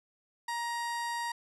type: tone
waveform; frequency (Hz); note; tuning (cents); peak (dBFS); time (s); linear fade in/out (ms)
30% pulse; 942; A#5; +18; -30; 0.48-1.32; 5
effects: resampled to 24000 Hz + 12-bit